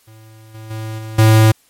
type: tone with level steps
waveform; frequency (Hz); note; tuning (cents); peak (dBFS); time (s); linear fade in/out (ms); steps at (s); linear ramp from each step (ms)
square; 110; A2; 0; -40 / -32 / -24 / -27 / -7; 0.07-1.52; 10; 0.54 / 0.7 / 0.98 / 1.18; 10
effects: white hiss -55 dBFS RMS until 1.69 s + MP3 64 kbps